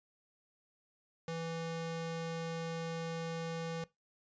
45% pulse ring-modulated tone, 330 Hz, E4, 2 cents sharp, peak -34 dBFS, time 1.28-3.84 s, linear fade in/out 2 ms, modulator 165 Hz, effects noise-tail reverb RT60 0.2 s tail -20 dB re dry + resampled to 16000 Hz

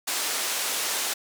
white band-pass noise, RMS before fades -28 dBFS, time 0.07-1.14 s, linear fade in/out 10 ms, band 370 to 10000 Hz, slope 12 dB/octave, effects none

